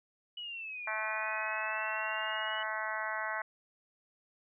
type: exponential two-way sweep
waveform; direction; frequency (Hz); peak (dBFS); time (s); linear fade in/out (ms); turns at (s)
sine; down then up; 2960 to 2361 to 2960; -39; 0.37-2.63; 5; 0.9
type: harmonic tone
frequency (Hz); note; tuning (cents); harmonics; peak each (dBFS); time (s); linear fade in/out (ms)
216.8; A3; -25; 3 / 4 / 5 / 6 / 7 / 8 / 9 / 10; -42 / -41 / -41 / -45 / -39 / -44 / -40 / -49; 0.87-3.42; 5
effects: none